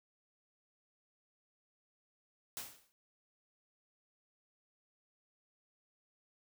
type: noise with exponential decay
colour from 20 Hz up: white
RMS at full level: -40 dBFS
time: 2.57-2.92 s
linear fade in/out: 0 ms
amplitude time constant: 75 ms
effects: none